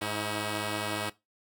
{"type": "tone pair together", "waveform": "5% pulse", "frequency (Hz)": [105.12, 320.7], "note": ["G#2", "E4"], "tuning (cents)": [21, -48], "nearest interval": "octave + perfect fifth", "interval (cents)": 1931, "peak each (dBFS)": -22, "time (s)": [0.01, 1.1], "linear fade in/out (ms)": 10, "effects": ["noise-tail reverb RT60 0.2 s tail -18 dB re dry"]}